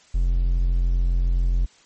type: tone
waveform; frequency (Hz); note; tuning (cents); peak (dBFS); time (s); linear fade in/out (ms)
triangle; 43.65; F1; 0; -15; 0.14-1.66; 10
effects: white hiss -54 dBFS RMS until 1.85 s + MP3 32 kbps